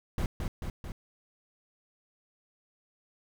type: noise with echo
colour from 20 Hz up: brown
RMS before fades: -29 dBFS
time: 0.18-0.26 s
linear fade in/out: 2 ms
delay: 220 ms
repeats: 3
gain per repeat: -3 dB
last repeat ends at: 0.92 s
effects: none